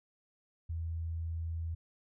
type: tone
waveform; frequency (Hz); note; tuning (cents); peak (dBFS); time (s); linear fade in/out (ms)
sine; 82.41; E2; 0; -34; 0.69-1.75; 10
effects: none